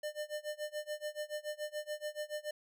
square tone with tremolo, 600 Hz, D5, 37 cents sharp, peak -36 dBFS, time 0.03-2.51 s, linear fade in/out 5 ms, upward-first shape sine, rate 7 Hz, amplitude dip 95%, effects none

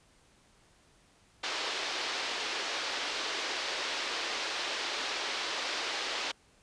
white band-pass noise, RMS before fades -35 dBFS, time 1.43-6.32 s, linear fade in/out 10 ms, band 320 to 4800 Hz, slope 24 dB/octave, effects pink hiss -64 dBFS RMS until 6.62 s + resampled to 22050 Hz

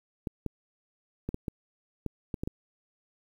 clicks, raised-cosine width 3 ms, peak -19 dBFS, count 9, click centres 0.272 / 0.463 / 1.29 / 1.344 / 1.482 / 2.063 / 2.342 / 2.435 / 2.475 s, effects 9-bit

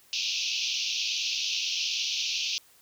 pink band-pass noise, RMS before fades -30 dBFS, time 0.13-2.58 s, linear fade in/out 0 ms, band 2500 to 6200 Hz, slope 96 dB/octave, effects white hiss -59 dBFS RMS until 2.81 s

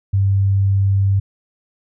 sine tone, 98.1 Hz, G2, 2 cents sharp, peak -12 dBFS, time 0.13-1.2 s, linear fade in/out 10 ms, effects none

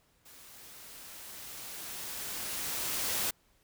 white noise with level ramp, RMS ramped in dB -54 to -31 dBFS, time 0.25-3.31 s, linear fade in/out 10 ms, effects pink hiss -69 dBFS RMS until 3.63 s

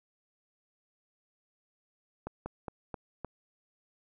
slowing click train, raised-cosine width 1 ms, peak -23 dBFS, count 5, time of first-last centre 2.27-3.247 s, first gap 190 ms, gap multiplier 1.17, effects none

